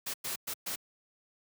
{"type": "noise bursts at uneven times", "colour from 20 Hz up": "white", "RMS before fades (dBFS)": -36, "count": 4, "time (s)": [[0.06, 0.14], [0.24, 0.36], [0.47, 0.54], [0.66, 0.76]], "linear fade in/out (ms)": 10, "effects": ["high-pass 100 Hz 12 dB/octave"]}